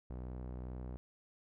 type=tone with low-pass filter; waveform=sawtooth; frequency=62.4 Hz; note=B1; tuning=19 cents sharp; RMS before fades=-44 dBFS; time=0.1-0.97 s; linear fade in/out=0 ms; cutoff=810 Hz; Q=0.64; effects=none